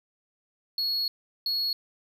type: tone bursts at uneven times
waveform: triangle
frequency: 4339 Hz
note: C#8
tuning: 38 cents flat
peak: -24 dBFS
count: 2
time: 0.78-1.08 / 1.46-1.73 s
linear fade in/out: 2 ms
effects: none